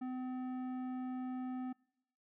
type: tone with tanh clipping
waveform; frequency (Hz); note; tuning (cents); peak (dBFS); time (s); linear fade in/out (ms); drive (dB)
triangle; 254.9; C4; -45; -40; 0.01-1.73; 10; 16
effects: noise-tail reverb RT60 0.8 s tail -26 dB re dry